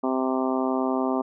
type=harmonic tone; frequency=130.5 Hz; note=C3; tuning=4 cents flat; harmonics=2 / 3 / 4 / 5 / 6 / 7 / 8 / 9; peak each=-25 / -29 / -34 / -30 / -33 / -34 / -35 / -35 dBFS; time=0.03-1.22 s; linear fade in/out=10 ms; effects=none